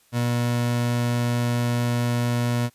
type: tone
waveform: 30% pulse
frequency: 120.3 Hz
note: B2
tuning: 45 cents flat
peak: -18 dBFS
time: 0.12-2.7 s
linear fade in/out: 50 ms
effects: white hiss -60 dBFS RMS until 2.74 s + resampled to 32000 Hz